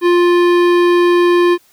sine tone with hard clipping, 350.4 Hz, F4, 6 cents sharp, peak -10 dBFS, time 0.01-1.58 s, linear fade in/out 50 ms, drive 16 dB, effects white hiss -52 dBFS RMS until 1.72 s

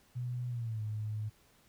sine tone with pitch glide, 123.2 to 107.25 Hz, B2 to A2, -4 to -44 cents, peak -34 dBFS, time 0.15-1.3 s, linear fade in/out 20 ms, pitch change -240 cents, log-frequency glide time 0.49-0.82 s, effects pink hiss -66 dBFS RMS until 1.68 s

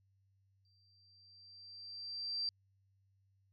sine tone with exponential growth, 4699 Hz, D8, in tune, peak -33 dBFS, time 0.65-2.49 s, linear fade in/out 1 ms, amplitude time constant 400 ms, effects added 97 Hz sine -70 dBFS peak until 3.52 s + MP3 32 kbps

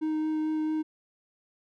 triangle tone with vibrato, 311.1 Hz, D#4, in tune, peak -24 dBFS, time 0.01-0.83 s, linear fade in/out 20 ms, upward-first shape sine, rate 4.5 Hz, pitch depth 8 cents each way, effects none

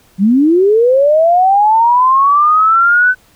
sine linear sweep, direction up, 181.1 to 1519 Hz, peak -6 dBFS, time 0.18-3.15 s, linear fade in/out 50 ms, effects pink hiss -49 dBFS RMS until 3.35 s

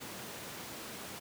pink high-pass noise, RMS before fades -45 dBFS, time 0-1.2 s, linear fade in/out 20 ms, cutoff 150 Hz, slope 12 dB/octave, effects none

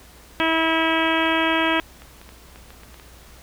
harmonic tone, 324.2 Hz, E4, 29 cents flat, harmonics 1 / 2 / 3 / 4 / 5 / 6 / 7 / 8 / 9 / 10, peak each -23 / -26 / -25 / -28 / -26 / -29 / -29 / -28 / -33 / -29 dBFS, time 0.4-1.8 s, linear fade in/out 0 ms
clicks, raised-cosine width 0.3 ms, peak -27 dBFS, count 10, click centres 1.259 / 1.666 / 2.02 / 2.215 / 2.291 / 2.559 / 2.705 / 2.834 / 2.943 / 2.998 s
effects added 60 Hz sine -48 dBFS peak until 3.42 s + pink hiss -48 dBFS RMS until 3.42 s

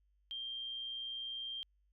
sine tone with amplitude modulation, 3180 Hz, G7, 24 cents sharp, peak -38 dBFS, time 0.31-1.63 s, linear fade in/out 0 ms, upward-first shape sine, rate 120 Hz, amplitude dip 35%, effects added 50 Hz sine -70 dBFS peak until 1.92 s

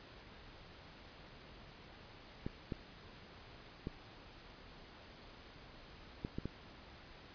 clicks, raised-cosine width 3 ms, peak -26 dBFS, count 6, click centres 2.465 / 2.722 / 3.871 / 6.249 / 6.385 / 6.456 s, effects pink hiss -56 dBFS RMS until 7.34 s + resampled to 11025 Hz

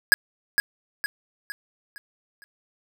square tone with echo, 1661.2 Hz, G#6, in tune, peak -11 dBFS, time 0.12-0.14 s, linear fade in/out 0 ms, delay 460 ms, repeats 5, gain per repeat -7 dB, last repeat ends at 2.44 s, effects none

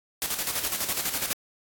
white noise with tremolo, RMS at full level -27 dBFS, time 0.22-1.33 s, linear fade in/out 0 ms, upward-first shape square, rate 12 Hz, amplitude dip 55%, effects AAC 64 kbps

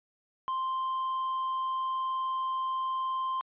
triangle tone, 1046.5 Hz, C6, in tune, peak -27 dBFS, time 0.48-3.41 s, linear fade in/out 0 ms, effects resampled to 8000 Hz

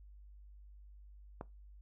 click, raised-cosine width 1 ms, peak -28 dBFS, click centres 1.411 s, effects noise-tail reverb RT60 0.2 s tail -19 dB re dry + added 50 Hz sine -53 dBFS peak until 1.81 s

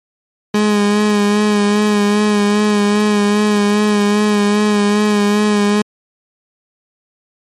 30% pulse tone with vibrato, 207.7 Hz, G#3, in tune, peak -8 dBFS, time 0.54-5.82 s, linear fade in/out 5 ms, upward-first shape sine, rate 2.5 Hz, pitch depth 28 cents each way, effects low-pass 9000 Hz 12 dB/octave + MP3 64 kbps

